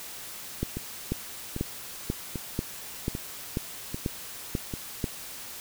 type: two click trains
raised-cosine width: 3 ms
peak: -14 / -19 dBFS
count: 10 / 6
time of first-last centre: 0.63-5.042 / 0.77-4.738 s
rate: 2.04 / 1.26 Hz
effects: white hiss -41 dBFS RMS until 5.6 s